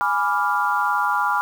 sine chord, G# diminished seventh, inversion none, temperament equal, 830.6 / 987.8 / 1174.7 / 1396.9 Hz, G#5 / B5 / D6 / F6, 0 / 0 / 0 / 0 cents, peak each -24 / -23 / -24 / -23 dBFS, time 0.01-1.41 s, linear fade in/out 0 ms, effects 7-bit

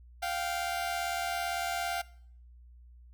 sawtooth tone pair together, 698.5 / 776.3 Hz, F5 / G5, 0 / -17 cents, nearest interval major second, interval 183 cents, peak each -29 / -32 dBFS, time 0.22-2.02 s, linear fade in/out 10 ms, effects noise-tail reverb RT60 0.6 s tail -21 dB re dry + added 60 Hz sine -51 dBFS peak until 3.13 s

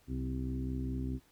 harmonic tone with a mistuned harmonic, 64.8 Hz, C2, 16 cents flat, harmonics 1 / 2 / 3 / 4 / 5 / 6, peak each -37 / -39 / -48 / -38 / -48 / -49 dBFS, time 0.07-1.2 s, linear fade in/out 50 ms, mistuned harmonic 3, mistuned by -27 cents, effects pink hiss -67 dBFS RMS until 1.31 s

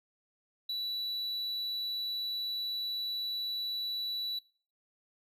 triangle tone, 3944 Hz, B7, 3 cents flat, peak -31 dBFS, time 0.69-4.39 s, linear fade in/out 5 ms, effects noise-tail reverb RT60 0.4 s tail -20 dB re dry

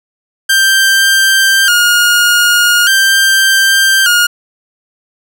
sawtooth tone with vibrato, 1500 Hz, F#6, 23 cents sharp, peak -3 dBFS, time 0.49-4.27 s, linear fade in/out 10 ms, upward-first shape square, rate 0.42 Hz, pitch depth 84 cents each way, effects none

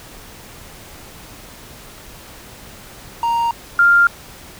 triangle / sine tone pair in turn, 932.3 / 1396.9 Hz, A#5 / F6, 0 / 0 cents, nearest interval perfect fifth, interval 700 cents, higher second, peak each -13 / -8 dBFS, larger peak second, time 3.23-3.51 / 3.79-4.07 s, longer neither, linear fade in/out 2 ms, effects pink hiss -39 dBFS RMS until 4.59 s

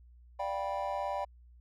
triangle chord, G dominant seventh, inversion second, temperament just, 588 / 705.6 / 784 / 980 Hz, D5 / F5 / G5 / B5, +2 / +18 / 0 / -14 cents, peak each -35 / -39 / -35 / -36 dBFS, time 0.39-1.25 s, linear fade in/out 10 ms, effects added 60 Hz sine -54 dBFS peak until 1.6 s

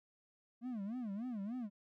triangle tone with vibrato, 223.1 Hz, A3, 24 cents sharp, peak -37 dBFS, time 0.61-1.7 s, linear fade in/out 50 ms, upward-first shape sine, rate 3.4 Hz, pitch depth 240 cents each way, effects none

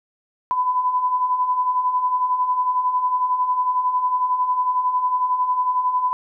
sine beating tone pair, 993 / 1004 Hz, B5 / B5, +9 / +28 cents, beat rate 11 Hz, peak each -26 / -18 dBFS, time 0.51-6.13 s, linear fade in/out 0 ms, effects none

